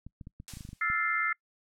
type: clicks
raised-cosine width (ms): 5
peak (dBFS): -31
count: 11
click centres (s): 0.066 / 0.212 / 0.271 / 0.401 / 0.537 / 0.571 / 0.608 / 0.651 / 0.69 / 0.731 / 0.901
type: noise with exponential decay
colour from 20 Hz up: blue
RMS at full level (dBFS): -37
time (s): 0.48-0.94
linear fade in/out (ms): 0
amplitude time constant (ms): 100
type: chord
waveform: sine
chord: F major seventh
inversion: third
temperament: equal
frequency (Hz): 1318.5 / 1396.9 / 1760 / 2093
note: E6 / F6 / A6 / C7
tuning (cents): 0 / 0 / 0 / 0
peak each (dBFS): -32 / -35 / -33 / -30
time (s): 0.81-1.33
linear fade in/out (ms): 5
effects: noise-tail reverb RT60 0.1 s tail -25 dB re dry + low-pass 8000 Hz 12 dB/octave